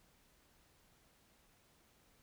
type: silence
effects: pink hiss -70 dBFS RMS until 2.22 s